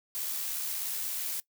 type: noise with amplitude modulation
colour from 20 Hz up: blue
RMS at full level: -33 dBFS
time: 0.15-1.4 s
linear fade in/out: 0 ms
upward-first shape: sine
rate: 76.7 Hz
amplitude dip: 25%
effects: noise-tail reverb RT60 0.1 s tail -20 dB re dry